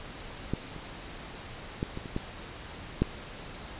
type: clicks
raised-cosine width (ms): 3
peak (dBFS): -15 / -28 / -16 / -23 / -26 / -17 / -10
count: 7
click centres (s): 0.536 / 0.763 / 1.829 / 1.974 / 2.058 / 2.164 / 3.02
effects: pink hiss -43 dBFS RMS until 3.79 s + resampled to 8000 Hz